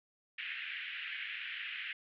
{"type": "band-pass noise", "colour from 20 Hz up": "white", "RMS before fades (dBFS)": -42, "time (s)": [0.38, 1.93], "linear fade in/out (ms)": 5, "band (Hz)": [1600, 3000], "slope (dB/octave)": 48, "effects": []}